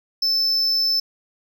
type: tone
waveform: triangle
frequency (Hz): 5274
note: E8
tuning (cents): 0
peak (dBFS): -16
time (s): 0.22-1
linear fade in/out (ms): 5
effects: none